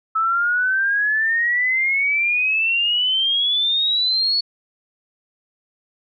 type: exponential sweep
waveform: sine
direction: up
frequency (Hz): 1300 to 4435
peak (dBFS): -16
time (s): 0.15-4.41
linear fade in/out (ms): 10
effects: none